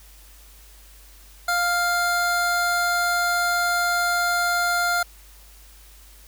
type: tone pair together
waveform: square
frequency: 701.9 / 1396.9 Hz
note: F5 / F6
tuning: +9 / 0 cents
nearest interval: octave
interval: 1191 cents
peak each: -25 / -22 dBFS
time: 1.48-5.03 s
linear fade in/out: 5 ms
effects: added 50 Hz sine -47 dBFS peak until 6.27 s + white hiss -51 dBFS RMS until 6.27 s